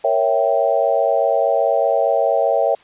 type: chord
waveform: sine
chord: A# diminished seventh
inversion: none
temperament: equal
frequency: 466.2 / 554.4 / 659.3 / 784 Hz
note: A#4 / C#5 / E5 / G5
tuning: 0 / 0 / 0 / 0 cents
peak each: -22 / -18 / -18 / -21 dBFS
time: 0.04-2.75 s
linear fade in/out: 5 ms
effects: white hiss -49 dBFS RMS until 2.83 s + resampled to 8000 Hz